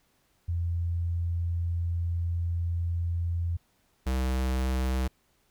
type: tone pair in turn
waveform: sine / square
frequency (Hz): 85.4 / 64.55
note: F2 / C2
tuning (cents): -38 / -23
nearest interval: perfect fourth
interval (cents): 485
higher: first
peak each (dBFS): -26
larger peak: neither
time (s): 0.48-3.57 / 4.06-5.08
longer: first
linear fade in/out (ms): 10
effects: pink hiss -69 dBFS RMS until 5.5 s